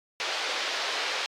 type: band-pass noise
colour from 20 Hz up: white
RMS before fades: -31 dBFS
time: 0.2-1.26 s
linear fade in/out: 0 ms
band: 410 to 4600 Hz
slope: 24 dB/octave
effects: AAC 64 kbps